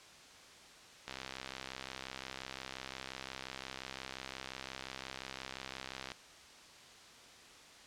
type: click train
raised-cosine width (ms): 0.2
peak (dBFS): -24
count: 332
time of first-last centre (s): 1.08-6.118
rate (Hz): 65.7
effects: white hiss -56 dBFS RMS until 7.86 s + low-pass 6000 Hz 12 dB/octave